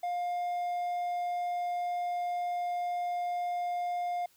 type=tone with hard clipping; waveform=triangle; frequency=707 Hz; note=F5; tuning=21 cents sharp; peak=-31 dBFS; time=0.03-4.26 s; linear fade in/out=5 ms; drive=6 dB; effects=white hiss -65 dBFS RMS until 4.36 s